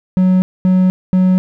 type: tone bursts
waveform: triangle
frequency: 185 Hz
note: F#3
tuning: in tune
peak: -6 dBFS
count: 3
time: 0.17-1.38 s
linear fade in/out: 0 ms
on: 250 ms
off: 230 ms
effects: none